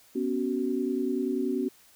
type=chord; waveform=sine; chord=B suspended second; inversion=none; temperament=equal with one note detuned; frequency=246.9 / 277.2 / 374.5 Hz; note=B3 / C#4 / F#4; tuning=0 / 0 / +21 cents; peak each=-30 dBFS; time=0.15-1.69 s; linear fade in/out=10 ms; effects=white hiss -58 dBFS RMS until 1.95 s